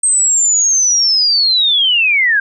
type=linear sweep; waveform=sine; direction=down; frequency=8372 to 1568 Hz; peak=-9 dBFS; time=0.03-2.4 s; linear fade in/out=5 ms; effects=none